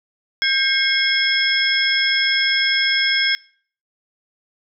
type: tone cluster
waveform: sine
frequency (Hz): 1592 / 2157 / 3312 / 5250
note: G6 / C#7 / G#7 / E8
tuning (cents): +26 / -48 / -5 / -8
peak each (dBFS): -21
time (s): 0.42-3.35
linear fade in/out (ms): 0
effects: noise-tail reverb RT60 0.5 s tail -24 dB re dry